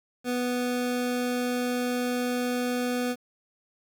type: tone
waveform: 25% pulse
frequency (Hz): 246.9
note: B3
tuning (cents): 0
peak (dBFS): -22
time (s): 0.24-3.16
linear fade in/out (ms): 50
effects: 9-bit